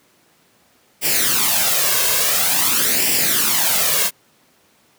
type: noise with flanger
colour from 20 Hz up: white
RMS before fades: -17 dBFS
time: 1.01-4.11 s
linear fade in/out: 50 ms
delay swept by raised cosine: 0.38 to 1.88 ms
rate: 0.48 Hz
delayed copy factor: +0.65
effects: pink hiss -56 dBFS RMS until 4.98 s + high-pass 150 Hz 12 dB/octave